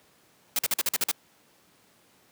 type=noise bursts; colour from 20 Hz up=white; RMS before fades=-25 dBFS; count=8; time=0.56-1.114 s; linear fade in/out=2 ms; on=29 ms; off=46 ms; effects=pink hiss -61 dBFS RMS until 2.31 s + high-pass 150 Hz 12 dB/octave